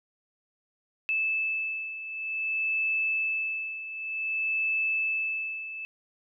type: beating tone pair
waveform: sine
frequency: 2623 / 2623.54 Hz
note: E7 / E7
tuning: -9 / -9 cents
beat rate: 0.54 Hz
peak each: -33 / -28 dBFS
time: 1.09-5.85 s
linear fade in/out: 0 ms
effects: none